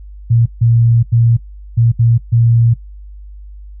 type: tone bursts at uneven times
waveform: sine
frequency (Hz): 116.54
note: A#2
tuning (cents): 0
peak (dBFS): -7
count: 6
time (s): 0.3-0.46 / 0.61-1.03 / 1.12-1.37 / 1.77-1.92 / 1.99-2.18 / 2.32-2.74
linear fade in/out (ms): 10
effects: noise-tail reverb RT60 0.1 s tail -19 dB re dry + added 50 Hz sine -30 dBFS peak until 3.8 s